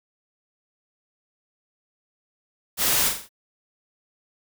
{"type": "noise with echo", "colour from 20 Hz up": "white", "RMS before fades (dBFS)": -22, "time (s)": [2.77, 3.12], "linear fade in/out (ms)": 50, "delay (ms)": 43, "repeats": 4, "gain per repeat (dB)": -6, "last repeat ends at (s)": 3.292, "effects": []}